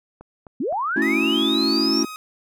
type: click train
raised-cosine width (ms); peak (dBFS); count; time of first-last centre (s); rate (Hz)
1; -27; 5; 0.21-1.241; 3.88
type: linear sweep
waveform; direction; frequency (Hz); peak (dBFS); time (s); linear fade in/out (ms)
sine; up; 208.9 to 5670; -21; 0.6-2.03; 5
type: chord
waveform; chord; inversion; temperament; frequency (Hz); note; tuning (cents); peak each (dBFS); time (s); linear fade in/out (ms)
triangle; F# minor seventh; first; equal; 220 / 277.2 / 329.6 / 370; A3 / C#4 / E4 / F#4; 0 / 0 / 0 / 0; -24 / -21 / -21 / -26; 0.96-2.05; 5
type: tone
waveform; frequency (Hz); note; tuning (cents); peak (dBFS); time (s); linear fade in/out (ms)
sawtooth; 1258; D#6; +19; -29; 1.02-2.16; 0
effects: none